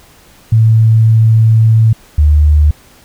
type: tone pair in turn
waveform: sine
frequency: 111.6 / 74.89 Hz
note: A2 / D2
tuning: +25 / +34 cents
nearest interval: perfect fifth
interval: 691 cents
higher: first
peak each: -4 dBFS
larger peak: neither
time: 0.52-1.93 / 2.18-2.71 s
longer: first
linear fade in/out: 5 ms
effects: pink hiss -43 dBFS RMS until 3.04 s